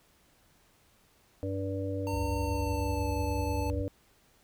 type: harmonic tone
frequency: 97 Hz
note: G2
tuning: 18 cents flat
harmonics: 1 / 3 / 5 / 6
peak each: -34 / -36 / -37 / -40 dBFS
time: 1.43-3.88 s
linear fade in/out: 0 ms
type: tone with pitch glide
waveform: square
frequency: 909 to 874 Hz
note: A#5 to A5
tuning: -44 to -12 cents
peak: -37 dBFS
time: 2.07-3.7 s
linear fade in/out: 0 ms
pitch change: -68 cents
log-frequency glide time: 2.41-3.08 s
type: tone with vibrato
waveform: sine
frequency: 70.3 Hz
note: C#2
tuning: 25 cents sharp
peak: -32 dBFS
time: 2.13-3.82 s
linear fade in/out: 5 ms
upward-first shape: sine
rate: 16 Hz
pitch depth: 290 cents each way
effects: pink hiss -65 dBFS RMS until 4.43 s